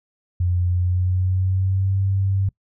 sine tone with pitch glide, 89 to 97.06 Hz, F2 to G2, +33 to -17 cents, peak -17 dBFS, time 0.4-2.49 s, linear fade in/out 5 ms, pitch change +150 cents, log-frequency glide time 0.7-1.98 s, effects noise-tail reverb RT60 0.1 s tail -23 dB re dry

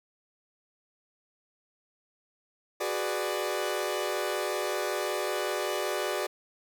sawtooth chord, G# half-diminished seventh, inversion third, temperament equal with one note detuned, 370 / 415.3 / 493.9 / 592.1 Hz, F#4 / G#4 / B4 / D5, 0 / 0 / 0 / +14 cents, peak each -30 / -31 / -33 / -29 dBFS, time 2.8-6.27 s, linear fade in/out 10 ms, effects none

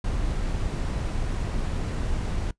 brown noise, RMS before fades -27 dBFS, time 0.04-2.51 s, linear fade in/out 5 ms, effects noise-tail reverb RT60 0.1 s tail -20 dB re dry + resampled to 22050 Hz

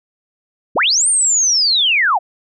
sine linear two-way sweep, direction up then down, 56 to 9000 to 639 Hz, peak -11 dBFS, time 0.75-2.19 s, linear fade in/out 20 ms, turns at 1.08 s, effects none

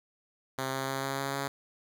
5% pulse tone with pitch steps, 132.8 / 133.96 / 135.12 / 136.3 / 137.48 / 138.68 Hz, C3 / C3 / C#3 / C#3 / C#3 / C#3, +26 / +41 / -44 / -29 / -14 / +1 cents, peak -20 dBFS, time 0.58-1.48 s, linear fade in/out 5 ms, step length 150 ms, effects none

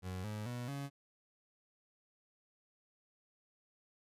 30% pulse tone with pitch steps, 92.5 / 106.25 / 122.05 / 140.2 Hz, F#2 / G#2 / B2 / C#3, 0 / +40 / -20 / +20 cents, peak -37 dBFS, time 0.02-0.9 s, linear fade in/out 50 ms, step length 220 ms, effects resampled to 32000 Hz

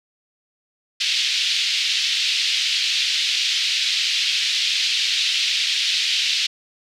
white band-pass noise, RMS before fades -21 dBFS, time 1-6.47 s, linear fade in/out 10 ms, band 2600 to 4400 Hz, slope 24 dB/octave, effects none

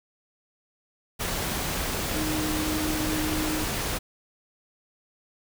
sine tone in noise, 309.1 Hz, D#4, 11 cents flat, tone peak -28 dBFS, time 2.14-3.65 s, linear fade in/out 20 ms, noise pink, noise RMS -29 dBFS, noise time 1.19-3.99 s, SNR -2 dB, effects none

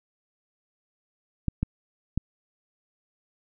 clicks, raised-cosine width 5 ms, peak -12 dBFS, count 3, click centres 1.483 / 1.63 / 2.176 s, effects none

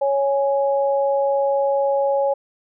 sine tone pair together, 554.7 / 830.6 Hz, C#5 / G#5, +1 / 0 cents, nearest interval perfect fifth, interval 699 cents, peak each -17 / -23 dBFS, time 0.01-2.34 s, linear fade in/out 10 ms, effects none

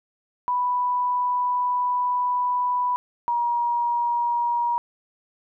sine tone pair in turn, 987.8 / 952 Hz, B5 / A#5, 0 / +36 cents, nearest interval minor second, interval 64 cents, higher first, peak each -20 dBFS, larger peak neither, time 0.48-2.96 / 3.28-4.78 s, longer first, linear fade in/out 0 ms, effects none

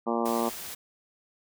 harmonic tone, 116.54 Hz, A#2, in tune, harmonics 2 / 3 / 4 / 5 / 6 / 7 / 8 / 9 / 10, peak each -30 / -32 / -33 / -34 / -35 / -35 / -36 / -37 / -37 dBFS, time 0.06-0.5 s, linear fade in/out 20 ms
white noise, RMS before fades -39 dBFS, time 0.25-0.75 s, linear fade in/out 10 ms
effects none

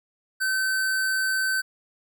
square tone, 1536 Hz, G6, 36 cents flat, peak -23 dBFS, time 0.4-1.62 s, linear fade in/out 20 ms, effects none

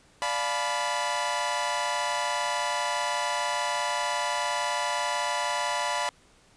sawtooth chord, B half-diminished seventh, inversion first, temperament equal with one note detuned, 587.3 / 698.5 / 861.9 / 987.8 Hz, D5 / F5 / A5 / B5, 0 / 0 / -36 / 0 cents, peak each -30 / -30 / -30 / -25 dBFS, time 0.22-6.09 s, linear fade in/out 0 ms, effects pink hiss -59 dBFS RMS until 6.56 s + resampled to 22050 Hz

